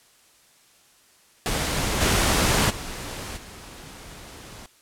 pink noise with level steps, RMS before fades -25 / -20 / -34 / -42 dBFS, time 1.46-4.66 s, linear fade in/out 0 ms, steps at 2 / 2.69 / 3.36 s, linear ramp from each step 20 ms, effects white hiss -57 dBFS RMS until 4.81 s + low-pass 11000 Hz 12 dB/octave

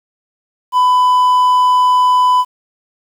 triangle tone, 1000 Hz, B5, 21 cents sharp, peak -6 dBFS, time 0.72-2.45 s, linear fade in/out 50 ms, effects 7-bit

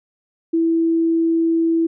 sine tone, 329.6 Hz, E4, in tune, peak -14 dBFS, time 0.53-1.87 s, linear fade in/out 10 ms, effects none

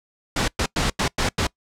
pink noise bursts at uneven times, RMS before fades -21 dBFS, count 6, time 0.36-0.48 / 0.59-0.66 / 0.76-0.9 / 0.99-1.08 / 1.18-1.29 / 1.38-1.47 s, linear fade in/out 5 ms, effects noise-tail reverb RT60 0.1 s tail -23 dB re dry + low-pass 7000 Hz 12 dB/octave

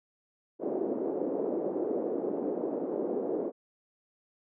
white band-pass noise, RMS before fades -32 dBFS, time 0.59-3.52 s, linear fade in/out 50 ms, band 280 to 470 Hz, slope 24 dB/octave, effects none

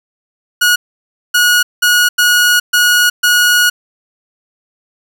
sawtooth tone bursts at uneven times, 1452 Hz, F#6, 33 cents flat, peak -4 dBFS, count 6, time 0.61-0.76 / 1.34-1.63 / 1.82-2.09 / 2.18-2.6 / 2.73-3.1 / 3.23-3.7 s, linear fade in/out 10 ms, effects none

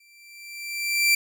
sawtooth tone with exponential growth, 2349 Hz, D7, in tune, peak -12 dBFS, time 0-1.15 s, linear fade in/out 5 ms, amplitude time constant 250 ms, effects none

